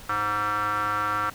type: tone with band-pass filter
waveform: square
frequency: 104.4 Hz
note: G#2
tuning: 10 cents sharp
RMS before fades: -26 dBFS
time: 0.09-1.3 s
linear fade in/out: 5 ms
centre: 1300 Hz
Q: 6.9
effects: pink hiss -45 dBFS RMS until 1.34 s